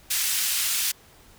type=band-pass noise; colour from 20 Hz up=white; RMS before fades=-25 dBFS; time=0.1-0.92 s; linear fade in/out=10 ms; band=2000 to 14000 Hz; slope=12 dB/octave; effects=pink hiss -53 dBFS RMS until 1.38 s